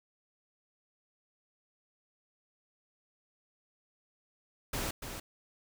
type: noise with echo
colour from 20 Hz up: pink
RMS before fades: -35 dBFS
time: 4.73-4.91 s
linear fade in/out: 5 ms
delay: 290 ms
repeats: 1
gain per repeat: -7 dB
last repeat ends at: 5.2 s
effects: none